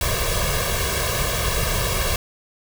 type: noise with comb filter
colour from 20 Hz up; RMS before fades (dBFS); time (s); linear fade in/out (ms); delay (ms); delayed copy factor
pink; -22; 0.01-2.16; 2; 1.8; +1
effects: none